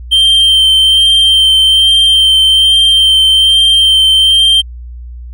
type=tone with vibrato; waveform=triangle; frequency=3136 Hz; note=G7; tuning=in tune; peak=-3 dBFS; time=0.11-4.62 s; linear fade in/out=20 ms; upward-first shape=sine; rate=1.2 Hz; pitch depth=14 cents each way; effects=added 60 Hz sine -24 dBFS peak until 5.33 s